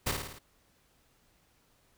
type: noise with echo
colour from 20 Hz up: pink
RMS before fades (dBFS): -30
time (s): 0.06-0.12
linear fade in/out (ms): 10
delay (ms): 54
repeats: 5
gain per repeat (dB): -4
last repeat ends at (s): 0.39
effects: pink hiss -68 dBFS RMS until 1.97 s

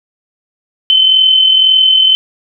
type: tone with amplitude modulation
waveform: sine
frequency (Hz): 3063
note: G7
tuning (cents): -41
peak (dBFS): -3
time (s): 0.9-2.15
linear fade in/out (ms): 0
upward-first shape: sine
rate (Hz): 41.9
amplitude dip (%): 45
effects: none

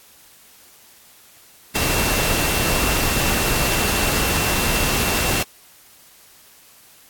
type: tone in noise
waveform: sine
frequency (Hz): 2700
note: E7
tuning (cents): +41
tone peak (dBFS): -27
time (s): 1.75-5.43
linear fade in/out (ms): 5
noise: pink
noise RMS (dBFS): -20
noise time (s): 1.75-5.43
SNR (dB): -10
effects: white hiss -49 dBFS RMS until 7.09 s + AAC 64 kbps

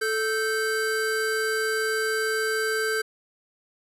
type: tone pair together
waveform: square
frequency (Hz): 437.8 / 1560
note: A4 / G6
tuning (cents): -9 / -9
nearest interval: octave + minor seventh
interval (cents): 2200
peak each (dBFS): -27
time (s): 0.01-3.02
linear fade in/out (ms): 10
effects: resampled to 32000 Hz

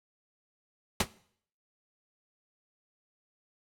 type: noise with exponential decay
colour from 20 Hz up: pink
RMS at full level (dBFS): -19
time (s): 1-1.08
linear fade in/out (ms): 5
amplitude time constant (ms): 16
effects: noise-tail reverb RT60 0.6 s tail -20 dB re dry + low-pass 12000 Hz 12 dB/octave

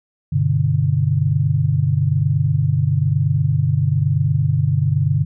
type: chord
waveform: sine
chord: G major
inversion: none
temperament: equal with one note detuned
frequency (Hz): 98 / 125.77 / 146.83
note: G2 / B2 / D3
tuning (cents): 0 / +32 / 0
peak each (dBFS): -20 / -19 / -17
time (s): 0.32-5.25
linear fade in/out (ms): 10
effects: none

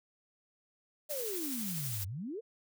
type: exponential two-way sweep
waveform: sine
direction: down then up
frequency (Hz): 622.3 to 90 to 492.9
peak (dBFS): -37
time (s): 1.09-2.41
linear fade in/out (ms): 20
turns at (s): 2.06
type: noise with tremolo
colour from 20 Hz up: blue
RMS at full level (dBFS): -38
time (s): 1.09-2.05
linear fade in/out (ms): 20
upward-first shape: triangle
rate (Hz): 12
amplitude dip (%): 30
effects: none

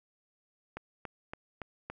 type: click train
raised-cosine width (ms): 0.5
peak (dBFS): -24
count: 5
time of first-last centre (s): 0.77-1.9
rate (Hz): 3.54
effects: none

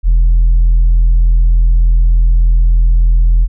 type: tone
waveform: sine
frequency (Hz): 41.69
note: E1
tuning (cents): +20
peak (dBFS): -3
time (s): 0.03-3.48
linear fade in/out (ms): 50
effects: tanh soft clip ceiling -4 dBFS

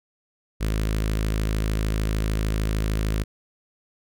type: tone with notch filter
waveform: sawtooth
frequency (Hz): 53.3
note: G#1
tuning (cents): +46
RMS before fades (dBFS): -24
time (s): 0.6-3.24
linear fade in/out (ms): 20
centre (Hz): 820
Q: 1.4
effects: none

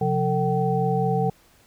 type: tone cluster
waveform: sine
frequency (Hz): 131.6 / 176.1 / 448.8 / 765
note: C3 / F3 / A4 / G5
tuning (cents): +10 / +15 / +34 / -42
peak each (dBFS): -25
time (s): 0.01-1.3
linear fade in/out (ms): 5
effects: pink hiss -57 dBFS RMS until 1.66 s

